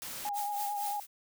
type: noise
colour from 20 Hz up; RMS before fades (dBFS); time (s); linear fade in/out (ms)
white; -41; 0.02-0.29; 0
type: tone with vibrato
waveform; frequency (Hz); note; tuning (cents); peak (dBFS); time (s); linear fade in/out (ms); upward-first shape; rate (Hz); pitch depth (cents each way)
sine; 820; G#5; -22; -32; 0.25-1; 2; sine; 8.9; 27
type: noise with tremolo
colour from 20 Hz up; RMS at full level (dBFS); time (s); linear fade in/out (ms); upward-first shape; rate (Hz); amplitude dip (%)
blue; -38; 0.33-1.07; 50; triangle; 4.2; 80
effects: none